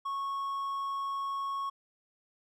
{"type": "tone", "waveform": "triangle", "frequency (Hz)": 1102, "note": "C#6", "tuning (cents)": -11, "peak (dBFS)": -30, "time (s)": [0.05, 1.7], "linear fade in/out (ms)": 10, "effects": []}